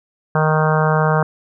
harmonic tone, 155.56 Hz, D#3, in tune, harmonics 1 / 3 / 4 / 5 / 6 / 7 / 8 / 9 / 10, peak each -16 / -21 / -22 / -23 / -24 / -24 / -25 / -26 / -26 dBFS, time 0.35-1.23 s, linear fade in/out 2 ms, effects none

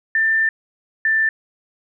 sine tone pair in turn, 1785 / 1773.7 Hz, A6 / A6, +24 / +13 cents, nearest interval unison, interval 11 cents, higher first, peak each -14 dBFS, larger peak neither, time 0.15-0.49 / 1.05-1.29 s, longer first, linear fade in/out 2 ms, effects none

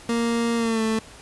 30% pulse tone with pitch glide, 233.1 to 221.2 Hz, A#3 to A3, 0 to +9 cents, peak -18 dBFS, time 0.09-0.99 s, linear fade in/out 2 ms, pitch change -91 cents, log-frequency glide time 0.56-0.82 s, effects pink hiss -45 dBFS RMS until 1.21 s + resampled to 24000 Hz

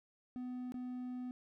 triangle tone with dropouts, 250 Hz, B3, 21 cents sharp, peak -38 dBFS, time 0.36-1.31 s, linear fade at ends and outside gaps 0 ms, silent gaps 0.721-0.742 s, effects none

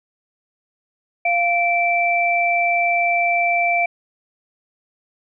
sine tone pair together, 695.1 / 2333 Hz, F5 / D7, -8 / -12 cents, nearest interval octave + major sixth, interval 2096 cents, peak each -18 / -18 dBFS, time 1.25-3.86 s, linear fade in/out 5 ms, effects none

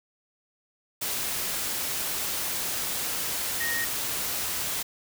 sine tone in noise, 1864.7 Hz, A#6, in tune, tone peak -28 dBFS, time 3.6-3.85 s, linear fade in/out 10 ms, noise white, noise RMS -30 dBFS, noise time 1.01-4.83 s, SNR -1 dB, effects none

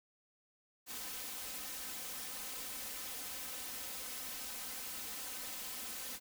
white noise with comb filter, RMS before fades -44 dBFS, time 0.86-6.2 s, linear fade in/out 50 ms, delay 3.9 ms, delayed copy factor +0.9, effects none

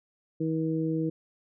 harmonic tone, 160 Hz, D#3, 49 cents sharp, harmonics 1 / 2 / 3, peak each -30 / -28 / -34 dBFS, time 0.4-1.1 s, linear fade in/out 10 ms, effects none

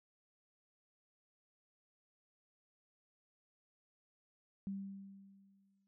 sine tone with exponential decay, 196 Hz, G3, in tune, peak -37 dBFS, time 4.67-5.87 s, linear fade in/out 0 ms, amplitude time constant 260 ms, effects none

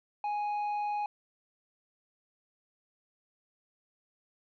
sine tone with tanh clipping, 830.6 Hz, G#5, in tune, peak -31 dBFS, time 0.24-1.06 s, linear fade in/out 2 ms, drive 5 dB, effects none

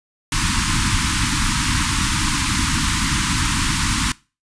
pink band-stop noise, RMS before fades -19 dBFS, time 0.32-4.12 s, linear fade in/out 2 ms, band 320 to 910 Hz, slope 96 dB/octave, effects noise-tail reverb RT60 0.3 s tail -21 dB re dry + resampled to 22050 Hz

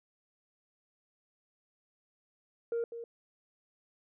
sine tone with echo, 466.2 Hz, A#4, in tune, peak -28 dBFS, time 2.72-2.84 s, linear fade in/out 2 ms, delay 200 ms, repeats 1, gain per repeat -11 dB, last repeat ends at 3.04 s, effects tanh soft clip ceiling -28 dBFS

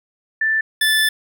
sine / 25% pulse tone pair in turn, 1767 / 1750.7 Hz, A6 / A6, +7 / -9 cents, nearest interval unison, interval 16 cents, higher first, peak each -15 / -10 dBFS, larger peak second, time 0.41-0.61 / 0.81-1.09 s, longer second, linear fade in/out 5 ms, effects none

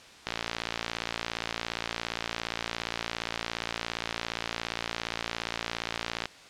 click train, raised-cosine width 0.2 ms, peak -12 dBFS, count 344, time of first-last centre 0.27-6.256 s, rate 57.3 Hz, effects white hiss -50 dBFS RMS until 6.49 s + low-pass 5000 Hz 12 dB/octave

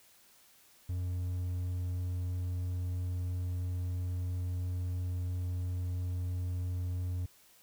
triangle tone, 89.7 Hz, F2, 47 cents sharp, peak -30 dBFS, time 0.89-7.26 s, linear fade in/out 5 ms, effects white hiss -62 dBFS RMS until 7.62 s

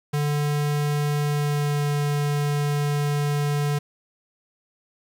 square tone with pitch glide, 146.83 to 145.73 Hz, D3 to D3, 0 to -13 cents, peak -22 dBFS, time 0.13-3.79 s, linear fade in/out 10 ms, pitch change -13 cents, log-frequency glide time 1.23-1.86 s, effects 8-bit

